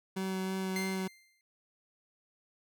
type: tone with vibrato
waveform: 30% pulse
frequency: 189.2 Hz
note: F#3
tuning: 39 cents sharp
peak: -30 dBFS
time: 0.16-1.08 s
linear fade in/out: 10 ms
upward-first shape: sine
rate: 3.1 Hz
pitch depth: 10 cents each way
type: tone with exponential decay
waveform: sawtooth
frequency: 2093 Hz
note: C7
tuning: in tune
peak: -30 dBFS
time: 0.76-1.41 s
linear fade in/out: 1 ms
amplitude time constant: 140 ms
effects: none